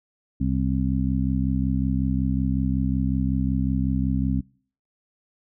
harmonic tone, 65.41 Hz, C2, in tune, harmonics 1 / 2 / 3 / 4, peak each -26 / -26 / -26 / -26 dBFS, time 0.4-4.41 s, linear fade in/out 10 ms, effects noise-tail reverb RT60 0.5 s tail -25 dB re dry

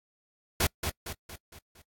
pink noise with echo, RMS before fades -25 dBFS, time 0.6-0.67 s, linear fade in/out 5 ms, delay 230 ms, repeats 5, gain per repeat -6 dB, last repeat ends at 1.82 s, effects noise-tail reverb RT60 0.1 s tail -26 dB re dry + AAC 64 kbps

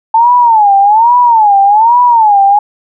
sine tone with vibrato, 880 Hz, A5, in tune, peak -3 dBFS, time 0.14-2.59 s, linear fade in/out 5 ms, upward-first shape sine, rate 1.2 Hz, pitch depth 190 cents each way, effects none

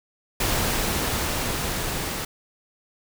pink noise with level ramp, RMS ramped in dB -23 to -29 dBFS, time 0.4-2.25 s, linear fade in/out 5 ms, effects none

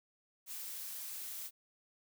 blue noise, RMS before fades -44 dBFS, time 0.46-1.51 s, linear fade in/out 50 ms, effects none

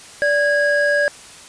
triangle tone pair together, 582 / 1644.2 Hz, D5 / G#6, -16 / -18 cents, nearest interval octave + tritone, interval 1798 cents, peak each -15 dBFS, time 0.22-1.08 s, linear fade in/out 0 ms, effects white hiss -40 dBFS RMS until 1.48 s + resampled to 22050 Hz

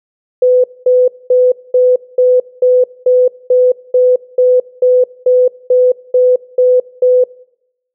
sine tone bursts, 502 Hz, B4, 28 cents sharp, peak -5 dBFS, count 16, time 0.42-7.24 s, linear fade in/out 5 ms, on 220 ms, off 220 ms, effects noise-tail reverb RT60 0.8 s tail -22 dB re dry

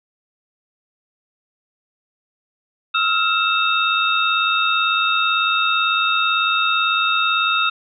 sine tone cluster, 1287 / 1385 / 2654 / 3707 Hz, E6 / F6 / E7 / A#7, -42 / -15 / +11 / -10 cents, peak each -21 dBFS, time 2.94-7.7 s, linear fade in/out 10 ms, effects none

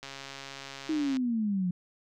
click train, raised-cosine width 0.2 ms, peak -24 dBFS, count 157, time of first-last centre 0.03-1.169 s, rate 137 Hz
sine exponential sweep, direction down, 320 to 174.61 Hz, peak -26 dBFS, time 0.89-1.71 s, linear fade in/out 5 ms
effects none

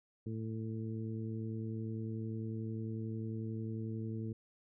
harmonic tone, 111.1 Hz, A2, 17 cents sharp, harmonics 1 / 2 / 3 / 4, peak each -39 / -42 / -46 / -50 dBFS, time 0.26-4.33 s, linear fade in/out 5 ms, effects none

